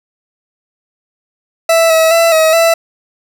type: tone with pitch steps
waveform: 40% pulse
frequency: 660 / 645 / 667 / 637 / 664 Hz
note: E5 / E5 / E5 / D#5 / E5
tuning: +2 / -38 / +20 / +41 / +12 cents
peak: -6 dBFS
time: 1.69-2.74 s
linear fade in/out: 5 ms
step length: 210 ms
effects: none